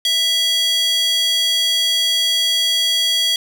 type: tone with high-pass filter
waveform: square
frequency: 660 Hz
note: E5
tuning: 2 cents sharp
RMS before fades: -17 dBFS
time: 0.05-3.36 s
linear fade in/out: 2 ms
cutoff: 3500 Hz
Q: 4.8
effects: none